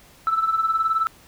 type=tone with tremolo; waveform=sine; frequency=1318.5 Hz; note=E6; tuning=in tune; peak=-14 dBFS; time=0.27-1.07 s; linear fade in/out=0 ms; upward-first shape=triangle; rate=19 Hz; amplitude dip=80%; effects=tanh soft clip ceiling -12 dBFS + pink hiss -51 dBFS RMS until 1.27 s